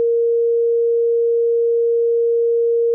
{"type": "tone", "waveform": "sine", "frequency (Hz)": 466.2, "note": "A#4", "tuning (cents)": 0, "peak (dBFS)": -13, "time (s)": [0, 2.94], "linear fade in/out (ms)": 0, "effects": []}